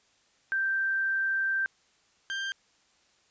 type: tone pair in turn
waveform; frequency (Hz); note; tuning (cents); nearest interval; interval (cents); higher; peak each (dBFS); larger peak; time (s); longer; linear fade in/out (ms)
sine / 30% pulse; 1568 / 1579.8; G6 / G6; 0 / +13; unison; 13; second; -25 / -28; first; 0.52-1.66 / 2.3-2.52; first; 0
effects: white hiss -66 dBFS RMS until 3.3 s + resampled to 16000 Hz